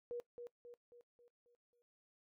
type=tone with echo; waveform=sine; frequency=480.1 Hz; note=B4; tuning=49 cents flat; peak=-40 dBFS; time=0.11-0.2 s; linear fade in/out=0 ms; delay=270 ms; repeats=6; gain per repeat=-6 dB; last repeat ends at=1.82 s; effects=noise-tail reverb RT60 0.1 s tail -19 dB re dry + MP3 96 kbps